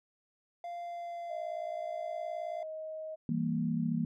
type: tone with pitch glide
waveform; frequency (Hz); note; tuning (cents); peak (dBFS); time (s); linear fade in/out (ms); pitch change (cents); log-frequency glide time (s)
triangle; 694 to 688; F5 to F5; -11 to -26; -36; 0.64-2.63; 2; -15; 0.81-1.21
type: tone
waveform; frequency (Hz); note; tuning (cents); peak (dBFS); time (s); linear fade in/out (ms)
sine; 629; D#5; +19; -38; 1.29-3.16; 20
type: chord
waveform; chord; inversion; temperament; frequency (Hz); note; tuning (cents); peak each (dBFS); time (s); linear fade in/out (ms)
sine; E diminished; none; equal with one note detuned; 164.81 / 198.16 / 233.1; E3 / G3 / Bb3; 0 / +19 / 0; -33 / -37 / -32; 3.29-4.05; 2
effects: none